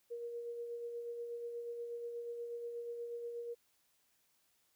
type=tone with tremolo; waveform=sine; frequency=472.6 Hz; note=A#4; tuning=24 cents sharp; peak=-39 dBFS; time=0.1-3.55 s; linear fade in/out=20 ms; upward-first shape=sine; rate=8.3 Hz; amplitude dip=35%; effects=white hiss -75 dBFS RMS until 4.75 s